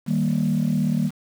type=chord; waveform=sine; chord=Eb major; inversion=none; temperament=equal; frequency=155.56 / 196 / 233.1 Hz; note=Eb3 / G3 / Bb3; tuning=0 / 0 / 0 cents; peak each=-22 dBFS; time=0.06-1.11 s; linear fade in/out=50 ms; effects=tanh soft clip ceiling -13 dBFS + 7-bit